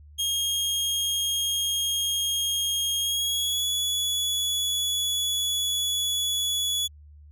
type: tone with pitch glide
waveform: sawtooth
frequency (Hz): 3249 to 3399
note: G#7 to G#7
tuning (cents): -39 to +39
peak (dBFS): -21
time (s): 0.18-6.88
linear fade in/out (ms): 20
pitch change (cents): +78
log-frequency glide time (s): 3-3.66
effects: added 74 Hz sine -46 dBFS peak until 7.31 s